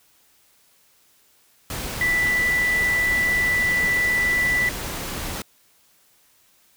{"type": "tone in noise", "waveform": "sine", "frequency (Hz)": 1975.5, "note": "B6", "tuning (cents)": 0, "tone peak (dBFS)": -18, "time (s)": [2.01, 4.69], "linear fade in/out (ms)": 2, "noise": "pink", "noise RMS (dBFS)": -30, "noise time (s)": [1.7, 5.42], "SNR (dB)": 9, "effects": ["white hiss -59 dBFS RMS until 6.76 s"]}